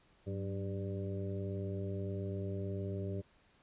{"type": "harmonic tone with a mistuned harmonic", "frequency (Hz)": 98.5, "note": "G2", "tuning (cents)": 9, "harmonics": [1, 2, 3, 4, 5, 6], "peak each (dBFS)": [-38, -43, -48, -43, -53, -48], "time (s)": [0.26, 3.22], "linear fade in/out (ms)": 20, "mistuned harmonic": 2, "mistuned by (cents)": -87, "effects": ["pink hiss -68 dBFS RMS until 3.62 s", "resampled to 8000 Hz"]}